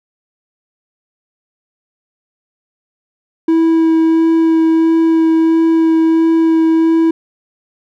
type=tone with vibrato; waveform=triangle; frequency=325.4 Hz; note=E4; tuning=22 cents flat; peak=-6 dBFS; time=3.48-7.11 s; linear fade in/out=5 ms; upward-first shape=sine; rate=1.5 Hz; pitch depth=10 cents each way; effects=none